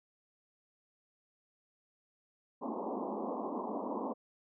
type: band-pass noise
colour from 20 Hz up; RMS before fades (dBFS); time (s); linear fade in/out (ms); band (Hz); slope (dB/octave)
pink; -38; 2.61-4.14; 20; 200 to 1100; 96
effects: none